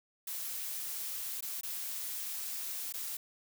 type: noise with dropouts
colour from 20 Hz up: blue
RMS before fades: -39 dBFS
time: 0.27-3.17 s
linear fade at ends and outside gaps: 5 ms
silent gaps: 1.408-1.424 / 1.611-1.632 / 2.925-2.938 s
effects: none